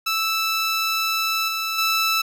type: tone with level steps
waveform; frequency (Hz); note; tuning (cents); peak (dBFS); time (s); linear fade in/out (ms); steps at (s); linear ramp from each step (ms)
15% pulse; 1318.5; E6; 0; -14 / -17 / -12; 0.06-2.22; 10; 1.48 / 1.78; 5
effects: none